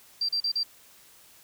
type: tone bursts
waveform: sine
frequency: 4710 Hz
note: D8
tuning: 4 cents sharp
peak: -24 dBFS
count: 4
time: 0.21-0.633 s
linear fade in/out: 5 ms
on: 78 ms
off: 37 ms
effects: white hiss -55 dBFS RMS until 1.43 s